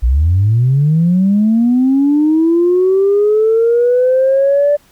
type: linear sweep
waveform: sine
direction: up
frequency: 55 to 587.3 Hz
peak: -7 dBFS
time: 0.02-4.77 s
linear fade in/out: 20 ms
effects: tanh soft clip ceiling -4 dBFS + pink hiss -50 dBFS RMS until 4.91 s